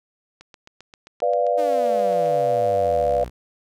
click train, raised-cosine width 0.2 ms, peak -26 dBFS, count 15, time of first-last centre 0.41-2.259 s, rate 7.57 Hz
sine chord, B diminished, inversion none, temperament equal, 493.9 / 587.3 / 698.5 Hz, B4 / D5 / F5, 0 / 0 / 0 cents, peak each -22 / -21 / -22 dBFS, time 1.22-3.24 s, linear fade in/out 2 ms
sawtooth exponential sweep, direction down, 316.1 to 58.27 Hz, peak -28 dBFS, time 1.57-3.3 s, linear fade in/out 20 ms
effects none

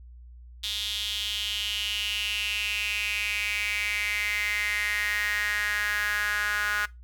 sawtooth tone with high-pass filter sweep, 207.7 Hz, G#3, in tune, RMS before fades -29 dBFS, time 0.63-6.86 s, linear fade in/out 10 ms, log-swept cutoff 3500 to 1500 Hz, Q 6.2, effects noise-tail reverb RT60 0.2 s tail -20 dB re dry + added 60 Hz sine -44 dBFS peak until 7.03 s

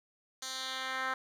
10% pulse tone with band-pass filter sweep, 261.6 Hz, C4, in tune, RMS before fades -37 dBFS, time 0.42-1.14 s, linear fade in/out 5 ms, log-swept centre 5800 to 1500 Hz, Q 1.6, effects 10-bit

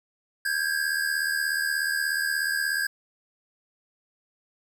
square tone pair together, 1584.5 / 1661.2 Hz, G6 / G#6, +18 / 0 cents, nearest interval minor second, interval 82 cents, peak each -28 dBFS, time 0.45-2.87 s, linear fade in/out 5 ms, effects none

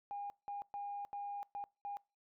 sine tone bursts at uneven times, 811 Hz, G#5, 41 cents flat, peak -39 dBFS, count 6, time 0.11-0.3 / 0.48-0.62 / 0.74-1.05 / 1.13-1.43 / 1.55-1.64 / 1.85-1.97 s, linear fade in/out 0 ms, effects noise-tail reverb RT60 0.3 s tail -25 dB re dry + tanh soft clip ceiling -35 dBFS

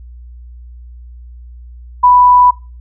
sine tone, 989 Hz, B5, 2 cents sharp, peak -4 dBFS, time 2.03-2.51 s, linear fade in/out 10 ms, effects noise-tail reverb RT60 0.3 s tail -21 dB re dry + added 60 Hz sine -31 dBFS peak until 2.8 s

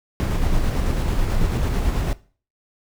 brown noise with tremolo, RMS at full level -19 dBFS, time 0.2-2.13 s, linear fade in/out 0 ms, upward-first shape square, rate 9.1 Hz, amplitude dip 25%, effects noise-tail reverb RT60 0.4 s tail -19 dB re dry

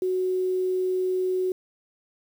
sine tone with quantisation, 370 Hz, F#4, in tune, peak -22 dBFS, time 0.02-1.52 s, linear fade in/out 2 ms, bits 8, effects none

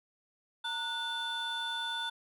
triangle tone cluster, 919 / 1464 / 3511 Hz, A#5 / F#6 / A7, -25 / -19 / -4 cents, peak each -37 / -36 / -34 dBFS, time 0.64-2.1 s, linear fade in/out 10 ms, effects tanh soft clip ceiling -25 dBFS

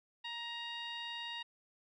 15% pulse tone with low-pass filter, 939 Hz, A#5, 12 cents sharp, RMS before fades -43 dBFS, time 0.24-1.43 s, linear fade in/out 10 ms, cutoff 3600 Hz, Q 2.7, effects none

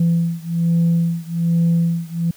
sine beating tone pair, 167.8 / 169 Hz, E3 / E3, +31 / +43 cents, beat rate 1.2 Hz, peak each -16 / -17 dBFS, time 0-2.31 s, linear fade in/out 5 ms, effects tanh soft clip ceiling -10 dBFS + white hiss -48 dBFS RMS until 2.36 s

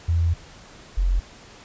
sine tone pair in turn, 83.9 / 44.44 Hz, E2 / F1, +31 / +31 cents, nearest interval major seventh, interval 1100 cents, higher first, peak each -17 dBFS, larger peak neither, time 0.08-0.34 / 0.97-1.2 s, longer first, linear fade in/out 10 ms, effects pink hiss -46 dBFS RMS until 1.64 s + resampled to 16000 Hz

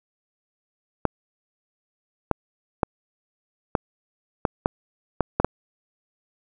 clicks, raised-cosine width 1 ms, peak -4 dBFS, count 9, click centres 1.053 / 2.313 / 2.832 / 3.752 / 4.452 / 4.659 / 5.207 / 5.4 / 5.446 s, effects none

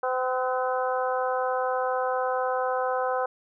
harmonic tone with a mistuned harmonic, 255.8 Hz, C4, 39 cents flat, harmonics 2 / 3 / 4 / 5 / 6, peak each -27 / -29 / -32 / -33 / -36 dBFS, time 0.03-3.26 s, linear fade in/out 5 ms, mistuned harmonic 6, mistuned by -34 cents, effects none

